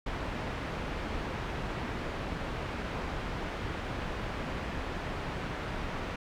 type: low-pass noise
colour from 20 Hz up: pink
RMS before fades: -36 dBFS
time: 0.06-6.16 s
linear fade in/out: 5 ms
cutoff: 2400 Hz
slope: 12 dB/octave
effects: none